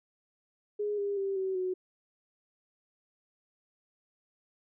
sine tone with pitch steps, 415.3 / 403.2 / 391.5 / 380.2 / 369.1 Hz, G#4 / G4 / G4 / F#4 / F#4, 0 / +49 / -2 / +47 / -4 cents, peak -29 dBFS, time 0.79-1.74 s, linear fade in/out 10 ms, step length 190 ms, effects none

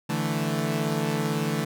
sawtooth chord, D suspended second, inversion none, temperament equal, 146.83 / 164.81 / 220 Hz, D3 / E3 / A3, 0 / 0 / 0 cents, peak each -25 dBFS, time 0.09-1.65 s, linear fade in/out 10 ms, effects none

